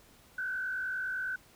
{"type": "tone with frequency modulation", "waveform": "sine", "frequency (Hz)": 1518, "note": "F#6", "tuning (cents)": 44, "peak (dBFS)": -32, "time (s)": [0.38, 1.36], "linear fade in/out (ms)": 5, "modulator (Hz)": 49.9, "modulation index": 0.88, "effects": ["pink hiss -60 dBFS RMS until 1.55 s"]}